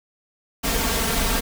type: noise with comb filter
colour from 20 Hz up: pink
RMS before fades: -22 dBFS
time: 0.63-1.41 s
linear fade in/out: 20 ms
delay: 4.4 ms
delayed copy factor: +0.8
effects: none